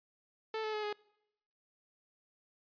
sawtooth tone with pitch steps, 440 / 432.4 / 425 / 417.7 Hz, A4 / A4 / G#4 / G#4, 0 / -30 / +40 / +10 cents, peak -31 dBFS, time 0.54-0.928 s, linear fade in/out 2 ms, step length 97 ms, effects noise-tail reverb RT60 0.8 s tail -24 dB re dry + resampled to 11025 Hz

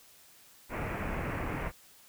pink low-pass noise, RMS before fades -35 dBFS, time 0.69-1.72 s, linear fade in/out 50 ms, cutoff 2500 Hz, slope 48 dB/octave, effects white hiss -58 dBFS RMS until 2.08 s

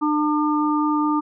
harmonic tone, 300.8 Hz, D4, 42 cents sharp, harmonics 1 / 3 / 4, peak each -19 / -25 / -24 dBFS, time 0.01-1.21 s, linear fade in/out 20 ms, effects none

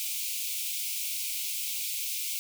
white high-pass noise, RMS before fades -33 dBFS, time 0-2.39 s, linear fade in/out 0 ms, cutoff 2200 Hz, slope 96 dB/octave, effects none

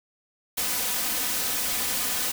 white noise with comb filter, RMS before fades -27 dBFS, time 0.57-2.32 s, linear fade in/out 10 ms, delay 4 ms, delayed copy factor +0.65, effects none

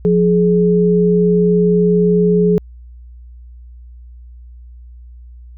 sine tone pair together, 177.26 / 421.6 Hz, F3 / G#4, +26 / +26 cents, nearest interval octave + minor third, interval 1500 cents, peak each -12 dBFS, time 0.05-2.58 s, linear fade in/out 0 ms, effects added 60 Hz sine -34 dBFS peak until 5.57 s

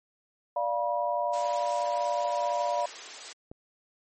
sine chord, B diminished, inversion first, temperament equal with one note detuned, 587.3 / 698.5 / 968 Hz, D5 / F5 / B5, 0 / 0 / -35 cents, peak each -30 dBFS, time 0.56-2.86 s, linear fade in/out 5 ms
white high-pass noise, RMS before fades -41 dBFS, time 1.33-3.33 s, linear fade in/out 5 ms, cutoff 340 Hz, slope 24 dB/octave
click, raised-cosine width 2 ms, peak -29 dBFS, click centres 3.515 s
effects MP3 32 kbps

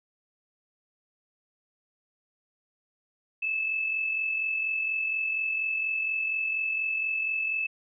sine tone with amplitude modulation, 2616 Hz, E7, 14 cents flat, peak -24 dBFS, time 3.42-7.67 s, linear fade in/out 10 ms, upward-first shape sine, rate 44.2 Hz, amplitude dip 45%, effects none

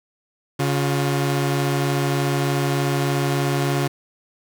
sawtooth tone pair together, 139.93 / 356.5 Hz, C#3 / F4, +17 / +36 cents, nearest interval octave + major third, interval 1619 cents, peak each -16 / -21 dBFS, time 0.59-3.88 s, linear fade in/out 10 ms, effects none

